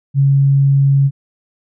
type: tone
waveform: sine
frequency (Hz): 138.4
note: C#3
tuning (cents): -2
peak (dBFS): -8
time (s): 0.14-1.11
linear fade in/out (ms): 50
effects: none